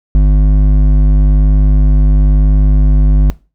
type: tone with hard clipping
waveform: sine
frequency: 50.5 Hz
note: G#1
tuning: 48 cents flat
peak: -6 dBFS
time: 0.15-3.3 s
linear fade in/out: 0 ms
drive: 9 dB
effects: noise-tail reverb RT60 0.3 s tail -20 dB re dry